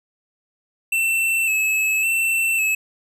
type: tone with vibrato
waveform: square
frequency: 2637 Hz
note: E7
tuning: in tune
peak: -18 dBFS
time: 0.92-2.75 s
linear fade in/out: 5 ms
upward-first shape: square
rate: 0.9 Hz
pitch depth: 31 cents each way
effects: none

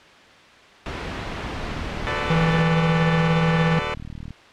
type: noise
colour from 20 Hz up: pink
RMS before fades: -29 dBFS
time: 0.86-2.62 s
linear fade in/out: 0 ms
type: click train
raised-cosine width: 5 ms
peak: -23 dBFS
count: 105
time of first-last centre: 1.64-4.307 s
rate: 39 Hz
type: chord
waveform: 10% pulse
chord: B minor seventh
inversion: second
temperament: equal with one note detuned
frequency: 370 / 440 / 502.2 / 587.3 Hz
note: F#4 / A4 / B4 / D5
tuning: 0 / 0 / +29 / 0 cents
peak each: -25 / -20 / -21 / -20 dBFS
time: 2.07-3.94 s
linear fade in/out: 0 ms
type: tone with tremolo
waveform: square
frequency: 163 Hz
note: E3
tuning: 19 cents flat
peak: -17 dBFS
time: 2.3-3.79 s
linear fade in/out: 2 ms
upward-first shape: sine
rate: 17 Hz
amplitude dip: 30%
effects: white hiss -47 dBFS RMS until 4.52 s + low-pass 3000 Hz 12 dB/octave

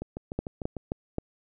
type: two click trains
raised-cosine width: 2 ms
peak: -15 / -21 dBFS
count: 4 / 6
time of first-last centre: 0.39-1.184 / 0.02-0.767 s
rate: 3.78 / 6.69 Hz
effects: none

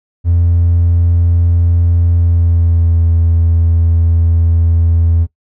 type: tone with pitch glide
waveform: triangle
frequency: 85.7 to 83.55 Hz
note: F2 to E2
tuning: -32 to +24 cents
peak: -5 dBFS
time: 0.24-5.27 s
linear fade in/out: 50 ms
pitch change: -44 cents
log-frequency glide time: 2.15-3.03 s
effects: noise-tail reverb RT60 0.1 s tail -18 dB re dry + tanh soft clip ceiling -2 dBFS

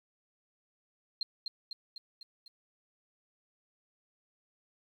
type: tone with echo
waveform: sine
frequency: 4182 Hz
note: C8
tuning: 2 cents flat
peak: -30 dBFS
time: 1.21-1.23 s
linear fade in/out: 2 ms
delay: 250 ms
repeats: 5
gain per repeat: -4 dB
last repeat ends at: 2.48 s
effects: 11-bit

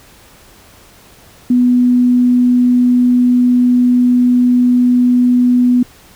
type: tone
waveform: sine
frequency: 246.9 Hz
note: B3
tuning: in tune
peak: -7 dBFS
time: 1.5-5.83 s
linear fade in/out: 5 ms
effects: pink hiss -43 dBFS RMS until 6.15 s

